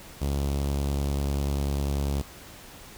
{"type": "tone with notch filter", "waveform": "sawtooth", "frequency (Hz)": 70.2, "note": "C#2", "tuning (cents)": 22, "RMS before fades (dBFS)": -27, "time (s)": [0.21, 2.22], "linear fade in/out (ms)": 10, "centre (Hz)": 1700, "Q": 0.63, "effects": ["pink hiss -46 dBFS RMS until 2.97 s"]}